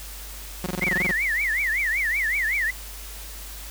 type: tone bursts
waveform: sawtooth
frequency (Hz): 181.8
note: F#3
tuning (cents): -30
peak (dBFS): -21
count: 11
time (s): 0.64-1.112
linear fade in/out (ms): 2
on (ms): 22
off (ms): 23
type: tone with vibrato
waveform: sine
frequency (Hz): 2000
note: B6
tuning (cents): +21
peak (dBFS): -21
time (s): 0.81-2.71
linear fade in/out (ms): 10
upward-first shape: triangle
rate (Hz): 5.3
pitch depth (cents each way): 290
effects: added 50 Hz sine -38 dBFS peak until 3.7 s + white hiss -40 dBFS RMS until 3.7 s